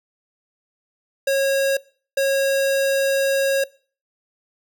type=tone bursts at uneven times; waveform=square; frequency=546 Hz; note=C#5; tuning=26 cents flat; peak=-17 dBFS; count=2; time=1.27-1.77 / 2.17-3.64 s; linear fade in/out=5 ms; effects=noise-tail reverb RT60 0.4 s tail -21 dB re dry